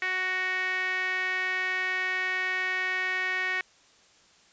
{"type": "tone with band-pass filter", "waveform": "sawtooth", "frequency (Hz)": 371.1, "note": "F#4", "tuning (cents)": 5, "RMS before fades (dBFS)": -29, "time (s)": [0.02, 3.61], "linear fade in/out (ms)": 2, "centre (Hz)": 2000, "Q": 6.5, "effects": ["white hiss -59 dBFS RMS until 4.52 s", "resampled to 16000 Hz"]}